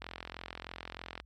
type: click train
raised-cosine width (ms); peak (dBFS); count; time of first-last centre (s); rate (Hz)
0.3; -24; 52; 0.02-1.201; 43.2
effects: added 60 Hz sine -57 dBFS peak until 1.25 s + MP3 64 kbps